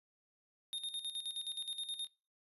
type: tone with tremolo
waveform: square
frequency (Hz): 3681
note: A#7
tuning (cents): -23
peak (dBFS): -38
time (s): 0.73-2.07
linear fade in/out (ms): 0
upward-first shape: square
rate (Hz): 9.5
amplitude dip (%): 70
effects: noise-tail reverb RT60 0.3 s tail -22 dB re dry + resampled to 32000 Hz